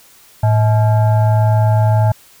sine tone with frequency modulation, 109.8 Hz, A2, 3 cents flat, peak -9 dBFS, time 0.43-2.12 s, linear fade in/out 5 ms, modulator 748 Hz, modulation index 0.55, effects white hiss -46 dBFS RMS until 2.4 s

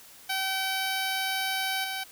10% pulse tone with level steps, 767 Hz, G5, 38 cents flat, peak -19 / -23 dBFS, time 0.29-2.04 s, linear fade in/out 10 ms, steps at 1.84 s, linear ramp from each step 2 ms, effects white hiss -51 dBFS RMS until 2.11 s

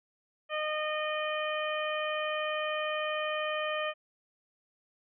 harmonic tone, 613 Hz, D#5, 26 cents flat, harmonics 1 / 2 / 3 / 4 / 5, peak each -33 / -36 / -38 / -39 / -40 dBFS, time 0.49-3.94 s, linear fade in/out 50 ms, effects none

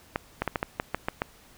clicks, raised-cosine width 0.5 ms, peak -11 dBFS, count 9, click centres 0.159 / 0.42 / 0.477 / 0.558 / 0.629 / 0.799 / 0.946 / 1.085 / 1.219 s, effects pink hiss -55 dBFS RMS until 1.57 s

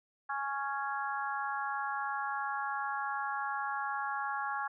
harmonic tone, 277.2 Hz, C#4, in tune, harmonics 3 / 4 / 5 / 6, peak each -37 / -38 / -39 / -40 dBFS, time 0.29-4.68 s, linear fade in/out 10 ms, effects none

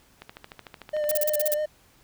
click train, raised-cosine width 0.3 ms, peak -24 dBFS, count 13, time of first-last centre 0.22-1.116 s, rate 13.4 Hz
triangle tone with vibrato, 603 Hz, D5, 46 cents sharp, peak -22 dBFS, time 0.93-1.66 s, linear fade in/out 10 ms, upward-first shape sine, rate 6.2 Hz, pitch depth 25 cents each way
violet noise bursts, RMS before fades -25 dBFS, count 8, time 1.09-1.54 s, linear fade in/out 2 ms, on 23 ms, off 38 ms
effects pink hiss -59 dBFS RMS until 2.03 s

